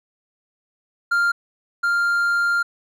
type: tone pair in turn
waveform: triangle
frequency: 1396.9 / 1396.9 Hz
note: F6 / F6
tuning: 0 / 0 cents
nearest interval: unison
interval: 0 cents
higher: neither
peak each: -14 / -15 dBFS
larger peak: first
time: 1.11-1.32 / 1.83-2.63 s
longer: second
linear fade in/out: 10 ms
effects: none